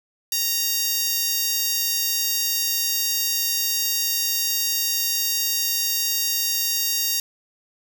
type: tone with high-pass filter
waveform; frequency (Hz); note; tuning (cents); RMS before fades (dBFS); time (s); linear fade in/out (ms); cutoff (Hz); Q
10% pulse; 932.3; A#5; 0; -23; 0.32-7.2; 2; 6900; 0.74
effects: none